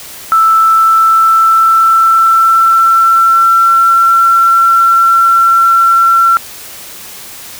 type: tone with pitch glide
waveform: sine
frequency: 1322 to 1354.5 Hz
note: E6 to E6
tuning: +5 to +47 cents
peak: -4 dBFS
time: 0.32-6.37 s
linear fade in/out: 0 ms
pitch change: +42 cents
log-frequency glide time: 0.52-4.03 s
effects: white hiss -29 dBFS RMS until 7.59 s